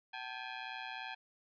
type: ring-modulated tone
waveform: 15% pulse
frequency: 823 Hz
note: G#5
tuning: 16 cents flat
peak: -32 dBFS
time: 0.13-1.15 s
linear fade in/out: 10 ms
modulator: 61.5 Hz
effects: resampled to 11025 Hz